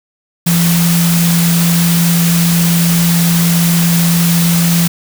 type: tone in noise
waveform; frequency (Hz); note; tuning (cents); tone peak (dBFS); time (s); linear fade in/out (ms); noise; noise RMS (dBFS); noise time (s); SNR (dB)
sine; 170; F3; -46; -9; 0.46-4.88; 10; white; -17; 0.46-4.88; +5
effects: none